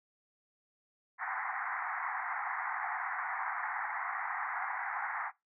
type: band-pass noise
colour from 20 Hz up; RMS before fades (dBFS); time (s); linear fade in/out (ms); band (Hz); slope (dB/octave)
pink; -37; 1.18-5.32; 50; 740 to 2100; 96
effects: noise-tail reverb RT60 0.2 s tail -21 dB re dry